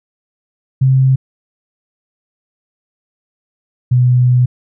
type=tone pair in turn; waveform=sine; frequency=132.1 / 124.71 Hz; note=C3 / B2; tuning=+17 / +17 cents; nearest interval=minor second; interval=100 cents; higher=first; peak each=-7 dBFS; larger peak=neither; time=0.81-1.16 / 3.91-4.46 s; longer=second; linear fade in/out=10 ms; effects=none